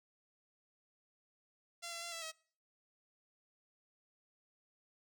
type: tone with pitch steps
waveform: 5% pulse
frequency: 685 / 677 / 686 / 664 / 640 Hz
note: F5 / E5 / F5 / E5 / D#5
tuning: -34 / +46 / -31 / +12 / +49 cents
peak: -31 dBFS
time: 1.82-2.32 s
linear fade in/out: 20 ms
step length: 100 ms
effects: noise-tail reverb RT60 0.5 s tail -24 dB re dry